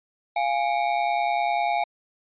square ring-modulated tone, 761 Hz, F#5, 48 cents sharp, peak -19 dBFS, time 0.36-1.84 s, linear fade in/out 5 ms, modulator 65 Hz, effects resampled to 8000 Hz

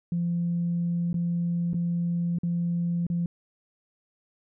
sine tone with dropouts, 171.9 Hz, F3, 27 cents flat, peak -23 dBFS, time 0.12-3.26 s, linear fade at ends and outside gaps 2 ms, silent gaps 1.13-1.142 / 1.733-1.743 / 2.386-2.433 / 3.067-3.1 s, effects tanh soft clip ceiling -19 dBFS

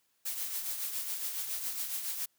blue noise with tremolo, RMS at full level -34 dBFS, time 0.25-2.26 s, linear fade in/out 10 ms, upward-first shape triangle, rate 7.2 Hz, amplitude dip 55%, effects white hiss -74 dBFS RMS until 2.38 s + high-pass 60 Hz 12 dB/octave

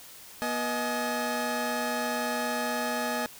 25% pulse tone cluster, 242 / 627 / 847 Hz, B3 / D#5 / G#5, -35 / +13 / +34 cents, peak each -29 dBFS, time 0.42-3.26 s, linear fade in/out 0 ms, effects white hiss -48 dBFS RMS until 3.39 s

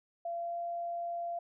sine tone with pitch glide, 683 to 687.8 Hz, F5 to F5, -39 to -27 cents, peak -34 dBFS, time 0.25-1.39 s, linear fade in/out 5 ms, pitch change +12 cents, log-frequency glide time 0.36-0.57 s, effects none

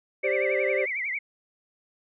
sine tone with vibrato, 2144 Hz, C7, 42 cents sharp, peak -27 dBFS, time 0.23-1.19 s, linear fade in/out 10 ms, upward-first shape triangle, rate 11 Hz, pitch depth 180 cents each way
triangle chord, G suspended fourth, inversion none, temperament equal, 392 / 523.3 / 587.3 Hz, G4 / C5 / D5, 0 / 0 / 0 cents, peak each -27 / -25 / -27 dBFS, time 0.23-0.86 s, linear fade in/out 20 ms
effects resampled to 8000 Hz

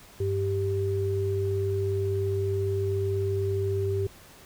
sine tone pair together, 98 / 392 Hz, G2 / G4, 0 / 0 cents, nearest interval 2 octaves, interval 2400 cents, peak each -27 dBFS, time 0.2-4.07 s, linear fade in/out 5 ms, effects pink hiss -51 dBFS RMS until 4.45 s

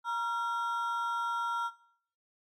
triangle ring-modulated tone, 1159 Hz, D6, 23 cents flat, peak -25 dBFS, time 0.04-1.71 s, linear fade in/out 50 ms, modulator 214 Hz, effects noise-tail reverb RT60 0.6 s tail -19 dB re dry + AAC 48 kbps

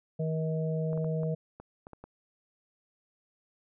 harmonic tone, 159 Hz, D#3, 38 cents sharp, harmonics 1 / 3 / 4, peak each -29 / -35 / -38 dBFS, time 0.19-1.35 s, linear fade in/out 10 ms
clicks, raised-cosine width 1 ms, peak -31 dBFS, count 8, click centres 0.931 / 0.976 / 1.045 / 1.233 / 1.6 / 1.869 / 1.933 / 2.04 s
effects none

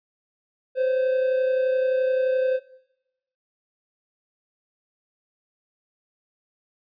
triangle tone pair together, 516 / 547.6 Hz, C5 / C#5, -24 / -21 cents, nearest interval minor second, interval 103 cents, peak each -18 / -28 dBFS, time 0.75-2.6 s, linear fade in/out 50 ms, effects noise-tail reverb RT60 0.9 s tail -19 dB re dry + resampled to 11025 Hz

